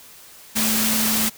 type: tone in noise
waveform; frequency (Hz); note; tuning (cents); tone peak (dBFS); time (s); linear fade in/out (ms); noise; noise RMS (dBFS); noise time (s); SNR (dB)
sine; 220; A3; 0; -24; 0.55-1.3; 20; white; -21; 0.55-1.3; -6
effects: white hiss -45 dBFS RMS until 1.37 s